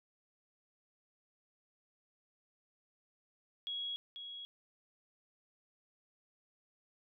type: tone with echo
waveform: sine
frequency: 3322 Hz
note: G#7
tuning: in tune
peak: -37 dBFS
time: 3.67-3.96 s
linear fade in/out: 0 ms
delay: 490 ms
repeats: 1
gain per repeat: -7 dB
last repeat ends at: 4.45 s
effects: none